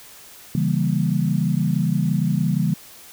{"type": "chord", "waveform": "sine", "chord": "C# diminished seventh", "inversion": "none", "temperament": "equal", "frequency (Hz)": [138.59, 164.81, 196, 233.1], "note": ["C#3", "E3", "G3", "Bb3"], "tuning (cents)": [0, 0, 0, 0], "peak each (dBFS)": [-23, -21, -23, -27], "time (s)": [0.55, 2.74], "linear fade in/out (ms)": 2, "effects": ["white hiss -44 dBFS RMS until 3.12 s"]}